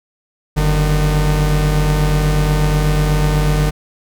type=tone pair together; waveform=45% pulse; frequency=47.7 / 151.3 Hz; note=G1 / D#3; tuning=-47 / -48 cents; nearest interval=octave + minor sixth; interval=1999 cents; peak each=-15 dBFS; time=0.56-3.71 s; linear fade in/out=20 ms; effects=none